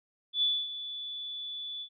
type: tone with ADSR envelope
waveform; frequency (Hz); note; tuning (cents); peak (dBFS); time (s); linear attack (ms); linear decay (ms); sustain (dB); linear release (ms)
sine; 3461; A7; -29; -23; 0.33-1.89; 92; 250; -13; 75
effects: none